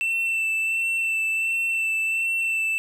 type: tone with vibrato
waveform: triangle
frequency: 2673 Hz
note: E7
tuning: 23 cents sharp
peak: -20 dBFS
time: 0.01-2.78 s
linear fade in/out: 0 ms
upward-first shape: sine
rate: 1.4 Hz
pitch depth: 18 cents each way
effects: none